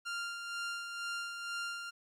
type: tone with tremolo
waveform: sawtooth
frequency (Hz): 1394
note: F6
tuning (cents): -4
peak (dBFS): -32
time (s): 0.05-1.91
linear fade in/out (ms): 20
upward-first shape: sine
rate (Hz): 2.1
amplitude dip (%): 45
effects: low-pass 8000 Hz 12 dB/octave + 12-bit